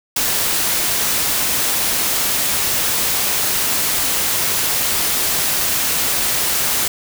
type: noise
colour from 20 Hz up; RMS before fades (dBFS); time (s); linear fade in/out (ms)
white; -18; 0.16-6.88; 5
effects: none